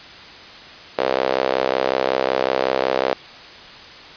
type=tone with high-pass filter; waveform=sawtooth; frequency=65.41 Hz; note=C2; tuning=in tune; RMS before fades=-20 dBFS; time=0.98-3.13 s; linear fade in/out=0 ms; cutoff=520 Hz; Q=2.7; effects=white hiss -39 dBFS RMS until 4.16 s + resampled to 11025 Hz